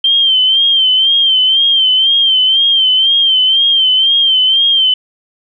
sine tone with vibrato, 3136 Hz, G7, in tune, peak -7 dBFS, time 0.04-4.94 s, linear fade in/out 5 ms, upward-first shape sine, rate 2 Hz, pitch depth 65 cents each way, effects none

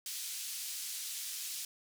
white band-pass noise, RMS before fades -41 dBFS, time 0.06-1.65 s, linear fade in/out 2 ms, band 3300 to 11000 Hz, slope 12 dB/octave, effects none

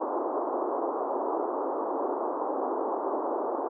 pink band-pass noise, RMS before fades -30 dBFS, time 0-3.69 s, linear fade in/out 20 ms, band 300 to 1100 Hz, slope 48 dB/octave, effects none

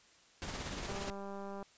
pink noise with tremolo, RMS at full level -40 dBFS, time 0.42-1.1 s, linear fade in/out 0 ms, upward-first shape sine, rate 17 Hz, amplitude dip 35%
click train, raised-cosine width 1 ms, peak -32 dBFS, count 147, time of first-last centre 0.89-1.627 s, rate 198 Hz
effects white hiss -64 dBFS RMS until 1.77 s + resampled to 16000 Hz

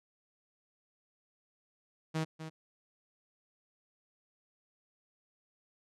sawtooth tone with echo, 158.7 Hz, D#3, 35 cents sharp, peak -27 dBFS, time 2.14-2.25 s, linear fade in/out 20 ms, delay 250 ms, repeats 1, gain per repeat -10 dB, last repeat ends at 2.5 s, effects low-pass 8000 Hz 12 dB/octave

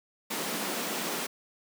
pink high-pass noise, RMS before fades -33 dBFS, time 0.3-1.27 s, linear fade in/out 10 ms, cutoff 180 Hz, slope 48 dB/octave, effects none

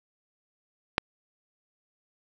click, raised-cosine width 0.3 ms, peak -5 dBFS, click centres 0.981 s, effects none

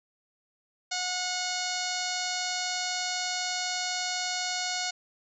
harmonic tone, 728 Hz, F#5, 28 cents flat, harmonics 1 / 2 / 3 / 4 / 5 / 6 / 7 / 8 / 9 / 10, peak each -36 / -38 / -38 / -40 / -40 / -35 / -39 / -40 / -40 / -40 dBFS, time 0.91-4.91 s, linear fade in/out 10 ms, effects none

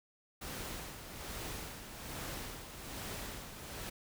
pink noise with tremolo, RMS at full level -42 dBFS, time 0.41-3.9 s, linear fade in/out 10 ms, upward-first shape sine, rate 1.2 Hz, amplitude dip 55%, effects none

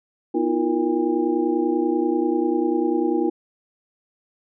sine tone cluster, 248.1 / 317.8 / 348 / 472.4 / 808 Hz, B3 / D#4 / F4 / A#4 / G#5, +8 / +37 / -6 / +23 / -48 cents, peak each -27 / -22 / -22 / -29 / -31 dBFS, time 0.34-3.3 s, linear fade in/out 10 ms, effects none

